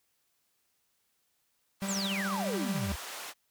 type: band-pass noise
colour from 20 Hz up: pink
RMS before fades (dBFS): -42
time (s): 1.8-3.34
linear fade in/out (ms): 50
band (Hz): 730 to 15000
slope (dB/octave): 12
type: tone with tremolo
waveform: 45% pulse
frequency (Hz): 196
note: G3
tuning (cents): 0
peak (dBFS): -31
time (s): 1.82-2.92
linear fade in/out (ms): 0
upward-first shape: sine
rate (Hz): 14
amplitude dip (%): 40
type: exponential sweep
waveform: sine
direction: down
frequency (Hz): 8230 to 64.2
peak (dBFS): -33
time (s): 1.88-2.96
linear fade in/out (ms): 10
effects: white hiss -75 dBFS RMS until 3.5 s